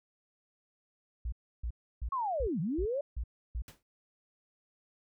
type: tone bursts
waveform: sine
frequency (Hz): 58.27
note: A#1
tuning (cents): 0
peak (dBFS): -32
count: 7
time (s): 1.25-3.621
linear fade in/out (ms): 5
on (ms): 73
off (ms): 310
type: linear two-way sweep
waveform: sine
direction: down then up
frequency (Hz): 1121 to 144.8 to 588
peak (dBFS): -30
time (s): 2.12-3.01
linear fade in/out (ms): 5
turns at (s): 2.6
type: noise with exponential decay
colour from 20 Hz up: pink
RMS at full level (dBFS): -46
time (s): 3.68-3.83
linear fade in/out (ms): 1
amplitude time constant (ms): 31
effects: none